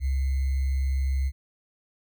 sine tone with sample-and-hold, 67 Hz, C2, 42 cents sharp, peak -22 dBFS, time 0-1.32 s, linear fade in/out 50 ms, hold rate 2100 Hz, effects none

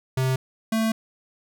square tone pair in turn, 130.6 / 222.6 Hz, C3 / A3, -3 / +20 cents, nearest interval major sixth, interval 923 cents, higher second, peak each -21 dBFS, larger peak neither, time 0.17-0.36 / 0.72-0.92 s, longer second, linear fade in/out 5 ms, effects none

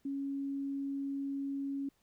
sine tone, 276.8 Hz, C#4, 2 cents flat, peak -34 dBFS, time 0.05-1.89 s, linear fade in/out 5 ms, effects pink hiss -74 dBFS RMS until 2.02 s

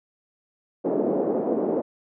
white band-pass noise, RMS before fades -24 dBFS, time 0.84-1.82 s, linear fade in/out 20 ms, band 230 to 530 Hz, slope 24 dB/octave, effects none

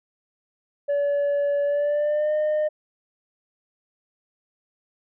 sine tone with pitch glide, 572 to 609.5 Hz, D5 to D#5, -46 to -36 cents, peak -17 dBFS, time 0.88-2.69 s, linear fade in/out 20 ms, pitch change +110 cents, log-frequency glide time 1.64-2.34 s, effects tanh soft clip ceiling -19 dBFS

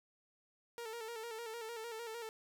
sawtooth tone with vibrato, 456 Hz, A#4, 38 cents flat, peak -39 dBFS, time 0.78-2.29 s, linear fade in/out 0 ms, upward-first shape square, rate 6.6 Hz, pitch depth 55 cents each way, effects none

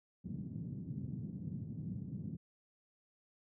white band-pass noise, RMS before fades -43 dBFS, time 0.24-2.37 s, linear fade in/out 20 ms, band 110 to 190 Hz, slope 24 dB/octave, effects none

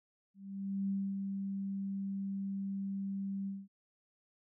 sine tone with ADSR envelope, 196 Hz, G3, in tune, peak -31 dBFS, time 0.34-3.68 s, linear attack 550 ms, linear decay 260 ms, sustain -4 dB, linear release 210 ms, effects none

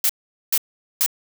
blue noise bursts, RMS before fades -18 dBFS, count 3, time 0.04-1.062 s, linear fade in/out 2 ms, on 54 ms, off 430 ms, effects none

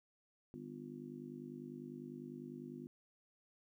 harmonic tone, 50 Hz, G1, 35 cents sharp, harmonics 3 / 4 / 5 / 6 / 7, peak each -54 / -56 / -49 / -58 / -52 dBFS, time 0.54-2.87 s, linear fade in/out 0 ms, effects 13-bit

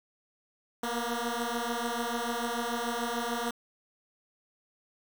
10% pulse beating tone pair, 233.1 / 239.9 Hz, A#3 / A#3, 0 / +50 cents, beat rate 6.8 Hz, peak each -25 dBFS, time 0.83-3.51 s, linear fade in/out 5 ms, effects 8-bit

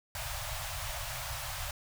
pink band-stop noise, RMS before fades -38 dBFS, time 0.15-1.71 s, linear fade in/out 2 ms, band 140 to 560 Hz, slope 96 dB/octave, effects none

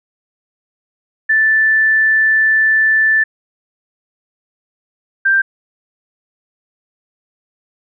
sine tone pair in turn, 1760 / 1577.5 Hz, A6 / G6, 0 / +10 cents, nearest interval major second, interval 190 cents, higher first, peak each -9 dBFS, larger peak neither, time 1.29-3.24 / 5.25-5.42 s, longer first, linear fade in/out 10 ms, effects none

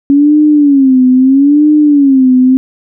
sine tone with vibrato, 277.2 Hz, C#4, in tune, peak -3 dBFS, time 0.1-2.57 s, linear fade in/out 0 ms, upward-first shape sine, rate 0.77 Hz, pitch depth 150 cents each way, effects none

